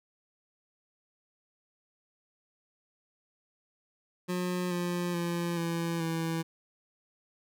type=tone with pitch steps; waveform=25% pulse; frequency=180 / 175.89 / 171.87 / 167.95 / 164.11 Hz; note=F#3 / F3 / F3 / E3 / E3; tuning=-47 / +13 / -27 / +33 / -7 cents; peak=-26 dBFS; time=4.28-6.43 s; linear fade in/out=20 ms; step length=430 ms; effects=none